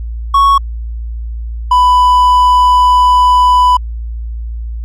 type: tone pair in turn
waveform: triangle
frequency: 1108.7 / 994.7 Hz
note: C#6 / B5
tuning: 0 / +12 cents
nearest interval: major second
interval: 188 cents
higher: first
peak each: -3 dBFS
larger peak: neither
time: 0.34-0.58 / 1.71-3.77 s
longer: second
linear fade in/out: 5 ms
effects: added 57 Hz sine -18 dBFS peak until 4.84 s